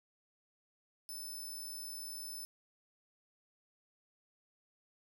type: tone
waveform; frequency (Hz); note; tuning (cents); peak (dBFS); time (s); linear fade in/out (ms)
10% pulse; 5274; E8; 0; -37; 1.09-2.45; 0
effects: none